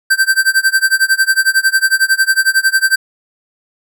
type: tone with tremolo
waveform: square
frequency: 1560 Hz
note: G6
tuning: 9 cents flat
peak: -7 dBFS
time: 0.1-2.96 s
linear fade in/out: 10 ms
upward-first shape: sine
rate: 11 Hz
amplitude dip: 95%
effects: none